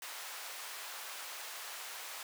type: high-pass noise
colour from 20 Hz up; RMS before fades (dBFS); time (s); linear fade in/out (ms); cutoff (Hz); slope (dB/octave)
pink; -45; 0.02-2.23; 2; 890; 12
effects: high-pass 400 Hz 12 dB/octave